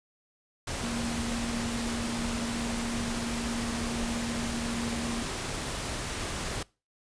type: tone in noise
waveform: sine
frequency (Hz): 234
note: A#3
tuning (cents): +7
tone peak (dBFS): -32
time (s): 0.83-5.23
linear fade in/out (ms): 5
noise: pink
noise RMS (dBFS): -34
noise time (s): 0.67-6.63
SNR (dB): -1
effects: noise-tail reverb RT60 0.3 s tail -23 dB re dry + resampled to 22050 Hz